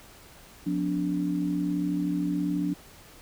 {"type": "tone cluster", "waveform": "sine", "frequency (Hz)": [177.7, 251.6, 290.4], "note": ["F3", "B3", "D4"], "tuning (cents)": [30, 32, -19], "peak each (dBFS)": [-29, -36, -27], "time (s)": [0.66, 2.74], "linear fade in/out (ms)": 10, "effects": ["pink hiss -51 dBFS RMS until 3.21 s"]}